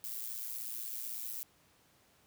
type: noise with amplitude modulation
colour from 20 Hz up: violet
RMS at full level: -38 dBFS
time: 0.04-1.43 s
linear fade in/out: 0 ms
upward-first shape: sine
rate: 116 Hz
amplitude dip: 70%
effects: pink hiss -67 dBFS RMS until 2.26 s + high-pass 80 Hz 12 dB/octave